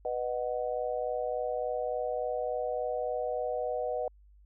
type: chord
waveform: sine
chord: B major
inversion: none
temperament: just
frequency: 493.9 / 617.4 / 740.8 Hz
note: B4 / D#5 / F#5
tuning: 0 / -14 / +2 cents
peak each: -33 / -34 / -36 dBFS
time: 0.05-4.08 s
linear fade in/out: 2 ms
effects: added 50 Hz sine -55 dBFS peak until 4.45 s